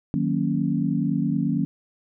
sine chord, D# minor seventh, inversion none, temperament equal, 155.56 / 185 / 233.1 / 277.2 Hz, D#3 / F#3 / A#3 / C#4, 0 / 0 / 0 / 0 cents, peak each -26 dBFS, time 0.14-1.65 s, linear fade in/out 0 ms, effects none

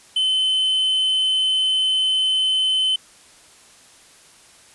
triangle tone, 3055 Hz, G7, 45 cents flat, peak -15 dBFS, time 0.16-2.96 s, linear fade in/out 5 ms, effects white hiss -49 dBFS RMS until 4.74 s + resampled to 24000 Hz

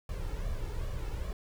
brown noise with flanger, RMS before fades -35 dBFS, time 0.09-1.33 s, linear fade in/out 2 ms, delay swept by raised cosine 1.7 to 2.31 ms, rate 2.5 Hz, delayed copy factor +0.65, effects none

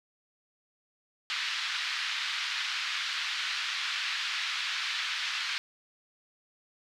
white band-pass noise, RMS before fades -33 dBFS, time 1.3-5.58 s, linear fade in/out 0 ms, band 1300 to 4200 Hz, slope 24 dB/octave, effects none

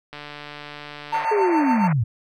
click train, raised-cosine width 0.3 ms, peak -20 dBFS, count 165, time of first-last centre 0.13-1.246 s, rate 147 Hz
triangle tone with tremolo, 899 Hz, A5, 37 cents sharp, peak -16 dBFS, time 1.12-1.88 s, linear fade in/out 10 ms, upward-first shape triangle, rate 7.2 Hz, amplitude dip 75%
pink band-pass noise, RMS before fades -30 dBFS, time 1.14-1.93 s, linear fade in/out 5 ms, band 530 to 2400 Hz, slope 96 dB/octave
sine linear sweep, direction down, 434 to 102.4 Hz, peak -17 dBFS, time 1.31-2.04 s, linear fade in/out 10 ms
effects none

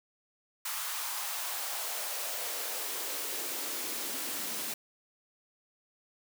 white noise with high-pass filter sweep, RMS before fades -36 dBFS, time 0.65-4.74 s, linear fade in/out 5 ms, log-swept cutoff 1100 to 210 Hz, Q 2.1, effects none

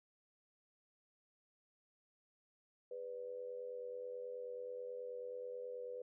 sine tone with amplitude modulation, 495.4 Hz, B4, 5 cents sharp, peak -40 dBFS, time 2.91-6.02 s, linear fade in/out 5 ms, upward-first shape sine, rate 89.3 Hz, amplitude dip 70%, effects none

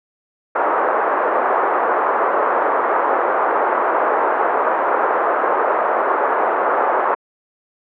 white band-pass noise, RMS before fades -17 dBFS, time 0.55-7.15 s, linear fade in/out 10 ms, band 400 to 1300 Hz, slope 24 dB/octave, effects low-pass 2000 Hz 12 dB/octave

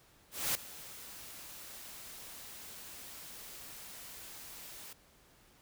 white noise with ADSR envelope, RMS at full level -31 dBFS, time 0.31-4.93 s, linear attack 240 ms, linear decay 4 ms, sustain -18 dB, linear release 4 ms, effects pink hiss -64 dBFS RMS until 5.61 s

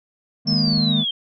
triangle chord, D# suspended fourth, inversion none, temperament just, 155.56 / 207.4 / 233.3 Hz, D#3 / G#3 / A#3, 0 / -2 / +2 cents, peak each -20 dBFS, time 0.45-1.05 s, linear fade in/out 50 ms
sine linear sweep, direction down, 5380 to 3136 Hz, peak -20 dBFS, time 0.47-1.11 s, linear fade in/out 5 ms
clicks, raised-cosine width 3 ms, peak -24 dBFS, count 4, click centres 0.527 / 0.679 / 0.732 / 0.779 s
effects none

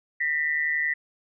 sine tone pair together, 1818 / 1969 Hz, A#6 / B6, -44 / -6 cents, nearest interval minor second, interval 138 cents, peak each -28 / -24 dBFS, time 0.2-0.94 s, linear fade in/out 10 ms, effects none

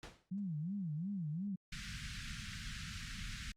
pink noise with exponential decay, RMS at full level -46 dBFS, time 0.03-0.3 s, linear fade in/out 1 ms, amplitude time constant 58 ms
sine tone with vibrato, 174.3 Hz, F3, 3 cents flat, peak -37 dBFS, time 0.31-1.56 s, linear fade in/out 10 ms, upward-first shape sine, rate 2.8 Hz, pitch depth 280 cents each way
pink band-stop noise, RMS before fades -44 dBFS, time 1.72-3.52 s, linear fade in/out 5 ms, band 220 to 1400 Hz, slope 48 dB/octave
effects low-pass 6000 Hz 12 dB/octave + Opus 48 kbps

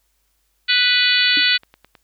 harmonic tone, 493.9 Hz, B4, in tune, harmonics 3 / 4 / 5 / 6 / 7 / 8 / 9, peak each -21 / -21 / -21 / -21 / -21 / -21 / -21 dBFS, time 0.68-1.58 s, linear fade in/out 20 ms
click train, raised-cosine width 0.3 ms, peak -27 dBFS, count 8, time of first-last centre 1.21-1.952 s, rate 9.43 Hz
sine tone with exponential decay, 293.7 Hz, D4, in tune, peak -22 dBFS, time 1.37-1.45 s, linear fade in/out 2 ms, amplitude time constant 16 ms
effects added 50 Hz sine -67 dBFS peak until 2.03 s + white hiss -67 dBFS RMS until 2.03 s

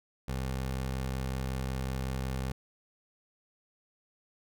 20% pulse tone, 65.41 Hz, C2, in tune, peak -27 dBFS, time 0.28-2.52 s, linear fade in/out 5 ms, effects none

